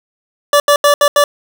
25% pulse tone bursts at uneven times, 579 Hz, D5, 25 cents flat, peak -3 dBFS, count 5, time 0.53-0.6 / 0.68-0.76 / 0.84-0.94 / 1.01-1.08 / 1.16-1.24 s, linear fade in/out 2 ms, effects none

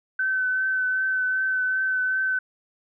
sine tone with vibrato, 1524 Hz, G6, 49 cents flat, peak -21 dBFS, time 0.19-2.39 s, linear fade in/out 5 ms, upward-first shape triangle, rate 2.6 Hz, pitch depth 21 cents each way, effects none

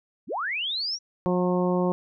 sine linear sweep, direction up, 123.4 to 5800 Hz, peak -26 dBFS, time 0.27-0.99 s, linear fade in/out 50 ms
harmonic tone, 180 Hz, F#3, 47 cents flat, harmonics 1 / 2 / 3 / 4 / 5 / 6, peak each -24 / -26 / -28 / -35 / -33 / -35 dBFS, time 1.26-1.92 s, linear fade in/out 0 ms
effects none

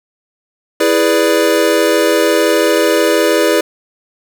square chord, E dominant seventh, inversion none, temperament equal, 329.6 / 415.3 / 493.9 / 587.3 Hz, E4 / G#4 / B4 / D5, 0 / 0 / 0 / 0 cents, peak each -16 dBFS, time 0.8-3.61 s, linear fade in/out 5 ms, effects none

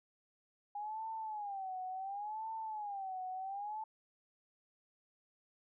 sine tone with vibrato, 813 Hz, G#5, 37 cents flat, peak -39 dBFS, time 0.75-3.84 s, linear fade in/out 5 ms, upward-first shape sine, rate 0.7 Hz, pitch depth 160 cents each way, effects none

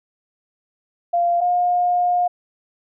sine tone pair in turn, 693 / 712.1 Hz, F5 / F5, -14 / +33 cents, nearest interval unison, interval 47 cents, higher second, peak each -15 dBFS, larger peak neither, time 1.13-1.41 / 1.41-2.28 s, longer second, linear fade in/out 10 ms, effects none

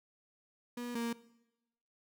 35% pulse tone pair in turn, 241.9 / 233.5 Hz, B3 / A#3, -36 / +3 cents, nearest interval minor second, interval 61 cents, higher first, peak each -37 / -32 dBFS, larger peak second, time 0.77-0.95 / 0.95-1.13 s, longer neither, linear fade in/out 5 ms, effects noise-tail reverb RT60 0.9 s tail -19 dB re dry

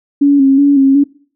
sine tone with vibrato, 277.2 Hz, C#4, in tune, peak -5 dBFS, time 0.21-1.04 s, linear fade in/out 10 ms, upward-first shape square, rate 2.7 Hz, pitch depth 40 cents each way, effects noise-tail reverb RT60 0.5 s tail -23 dB re dry

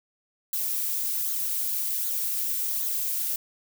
violet noise with flanger, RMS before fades -28 dBFS, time 0.53-3.36 s, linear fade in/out 2 ms, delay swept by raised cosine 0.37 to 3.87 ms, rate 1.3 Hz, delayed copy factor -0.5, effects none

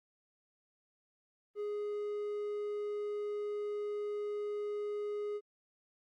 triangle tone, 415.3 Hz, G#4, in tune, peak -33 dBFS, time 1.55-5.41 s, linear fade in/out 50 ms, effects Opus 32 kbps

